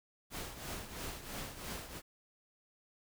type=noise with tremolo; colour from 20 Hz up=pink; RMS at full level=-41 dBFS; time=0.3-2.02 s; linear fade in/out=50 ms; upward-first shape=triangle; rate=3 Hz; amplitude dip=70%; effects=none